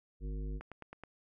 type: harmonic tone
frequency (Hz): 51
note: G#1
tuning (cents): -31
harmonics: 1 / 3 / 5 / 7 / 9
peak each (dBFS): -36 / -46 / -50 / -53 / -55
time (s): 0.2-0.61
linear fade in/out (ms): 50
type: click train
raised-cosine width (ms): 0.5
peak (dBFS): -31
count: 5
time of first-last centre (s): 0.61-1.036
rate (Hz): 9.38
effects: none